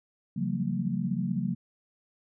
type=tone cluster; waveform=sine; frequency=137.7 / 172.3 / 188 / 199.7 / 228.9 Hz; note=C#3 / F3 / F#3 / G3 / A#3; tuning=-11 / -23 / +28 / +32 / -31 cents; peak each=-34 / -33 / -31 / -39 / -33 dBFS; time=0.36-1.55 s; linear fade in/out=10 ms; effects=none